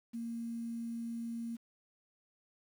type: tone with quantisation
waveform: sine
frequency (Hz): 231.8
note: A#3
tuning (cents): -10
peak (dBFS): -37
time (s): 0.13-1.57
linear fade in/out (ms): 20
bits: 10
effects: none